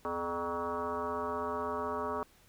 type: tone with frequency modulation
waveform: sine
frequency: 775 Hz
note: G5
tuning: 20 cents flat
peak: -32 dBFS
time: 0.05-2.23 s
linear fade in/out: 0 ms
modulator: 174 Hz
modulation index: 2.9
effects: pink hiss -63 dBFS RMS until 2.48 s